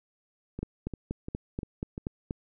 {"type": "two click trains", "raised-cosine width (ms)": 3, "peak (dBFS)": [-19, -23], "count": [8, 5], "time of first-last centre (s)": [[0.63, 2.309], [0.59, 1.979]], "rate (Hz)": [4.17, 2.88], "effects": []}